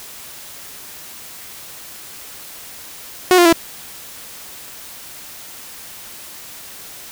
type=tone with pitch steps; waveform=sawtooth; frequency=365.6 / 349.3 / 333.7 Hz; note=F#4 / F4 / E4; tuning=-21 / 0 / +21 cents; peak=-4 dBFS; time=3.31-3.526 s; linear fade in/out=0 ms; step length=72 ms; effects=white hiss -36 dBFS RMS until 7.11 s